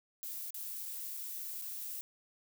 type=noise with dropouts; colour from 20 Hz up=violet; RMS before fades=-42 dBFS; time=0.23-2.01 s; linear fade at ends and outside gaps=0 ms; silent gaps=0.505-0.544 / 0.854-0.858 / 1.169-1.173 / 1.615-1.621 s; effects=none